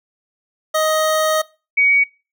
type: tone pair in turn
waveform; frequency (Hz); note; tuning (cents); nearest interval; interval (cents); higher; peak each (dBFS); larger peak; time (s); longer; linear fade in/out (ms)
25% pulse / sine; 626 / 2252; D#5 / C#7; +10 / +27; octave + minor seventh; 2217; second; -11; neither; 0.74-1.42 / 1.77-2.04; first; 10
effects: noise-tail reverb RT60 0.3 s tail -21 dB re dry